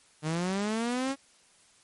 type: linear sweep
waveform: sawtooth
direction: up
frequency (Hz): 150.1 to 277.2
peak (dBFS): -24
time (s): 0.22-1.16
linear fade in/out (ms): 50
effects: white hiss -61 dBFS RMS until 1.83 s + MP3 48 kbps